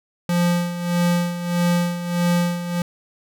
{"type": "tone with tremolo", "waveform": "square", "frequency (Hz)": 174.4, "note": "F3", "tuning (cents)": -2, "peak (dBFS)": -16, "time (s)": [0.29, 2.82], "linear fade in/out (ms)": 2, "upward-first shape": "sine", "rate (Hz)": 1.6, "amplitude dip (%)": 70, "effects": []}